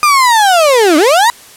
35% pulse linear two-way sweep, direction down then up, 1226 to 286 to 987 Hz, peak -4 dBFS, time 0.03-1.3 s, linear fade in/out 0 ms, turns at 0.97 s, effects white hiss -37 dBFS RMS until 1.56 s + low-pass 12000 Hz 12 dB/octave

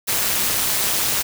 white noise with amplitude modulation, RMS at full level -17 dBFS, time 0.07-1.23 s, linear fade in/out 20 ms, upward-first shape sine, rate 208 Hz, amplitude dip 75%, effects none

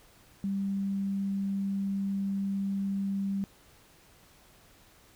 sine tone, 196.7 Hz, G3, 6 cents sharp, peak -28 dBFS, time 0.44-3.44 s, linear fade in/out 0 ms, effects pink hiss -59 dBFS RMS until 5.15 s

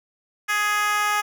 10% pulse tone with high-pass filter sweep, 417.1 Hz, G#4, 7 cents sharp, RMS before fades -22 dBFS, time 0.48-1.22 s, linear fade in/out 20 ms, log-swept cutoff 1500 to 970 Hz, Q 2, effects none

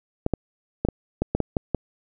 clicks, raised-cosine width 2 ms, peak -8 dBFS, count 9, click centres 0.264 / 0.337 / 0.85 / 0.887 / 1.22 / 1.35 / 1.403 / 1.568 / 1.747 s, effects none

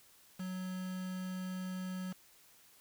triangle tone with quantisation, 185 Hz, F#3, in tune, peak -36 dBFS, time 0.39-2.13 s, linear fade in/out 10 ms, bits 8, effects white hiss -63 dBFS RMS until 2.8 s

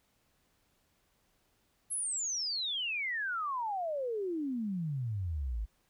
sine exponential sweep, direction down, 11175 to 50 Hz, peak -32 dBFS, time 1.9-5.66 s, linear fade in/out 20 ms, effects pink hiss -73 dBFS RMS until 5.89 s

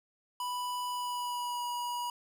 square tone with pitch glide, 987.8 to 968 Hz, B5 to B5, 0 to -35 cents, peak -34 dBFS, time 0.4-2.1 s, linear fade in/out 2 ms, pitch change -35 cents, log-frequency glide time 0.88-1.64 s, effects 10-bit

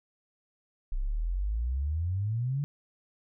sine exponential sweep, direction up, 30.87 to 147.3 Hz, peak -27 dBFS, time 0.92-2.64 s, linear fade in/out 0 ms, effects none

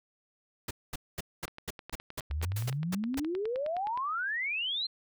pink noise bursts, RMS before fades -36 dBFS, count 11, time 0.68-3.199 s, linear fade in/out 5 ms, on 29 ms, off 220 ms
click train, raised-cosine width 0.3 ms, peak -27 dBFS, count 25, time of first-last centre 1.48-3.975 s, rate 9.62 Hz
sine exponential sweep, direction up, 68 to 4223 Hz, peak -30 dBFS, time 2.3-4.87 s, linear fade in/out 10 ms
white noise with exponential decay, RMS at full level -37 dBFS, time 2.56-2.78 s, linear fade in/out 5 ms, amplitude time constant 47 ms
effects none

